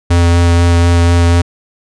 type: tone with vibrato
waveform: square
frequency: 85.9 Hz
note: F2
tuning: 28 cents flat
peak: -7 dBFS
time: 0.1-1.42 s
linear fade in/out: 10 ms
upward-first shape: sine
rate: 4.1 Hz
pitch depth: 11 cents each way
effects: resampled to 22050 Hz